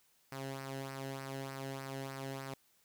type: tone with flanger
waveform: sawtooth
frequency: 135.2 Hz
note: C#3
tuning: 43 cents flat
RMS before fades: -43 dBFS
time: 0.32-2.54 s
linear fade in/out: 2 ms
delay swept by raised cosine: 0.28 to 0.88 ms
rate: 3.3 Hz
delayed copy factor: -0.6
effects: white hiss -71 dBFS RMS until 2.84 s